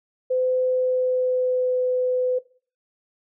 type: tone with pitch glide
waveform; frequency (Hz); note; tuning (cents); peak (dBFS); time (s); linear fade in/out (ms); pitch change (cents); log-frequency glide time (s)
sine; 510 to 504.4; C5 to B4; -44 to +36; -19; 0.3-2.39; 10; -20; 0.62-1.81
effects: noise-tail reverb RT60 0.4 s tail -18 dB re dry